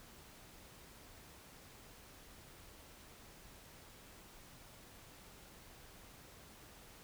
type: silence
effects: pink hiss -58 dBFS RMS until 7.03 s